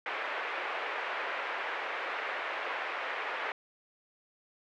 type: band-pass noise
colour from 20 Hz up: white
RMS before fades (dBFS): -36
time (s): 0.06-3.52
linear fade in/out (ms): 2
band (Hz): 440 to 2300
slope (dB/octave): 24
effects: none